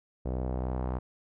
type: tone with low-pass filter sweep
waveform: sawtooth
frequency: 63.3 Hz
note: B1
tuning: 43 cents sharp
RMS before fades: -32 dBFS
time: 0.25-0.99 s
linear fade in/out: 10 ms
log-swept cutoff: 570 to 980 Hz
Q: 1.6
effects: none